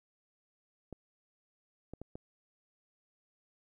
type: clicks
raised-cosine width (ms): 2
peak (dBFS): -30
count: 4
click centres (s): 0.927 / 1.936 / 2.016 / 2.155
effects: 12-bit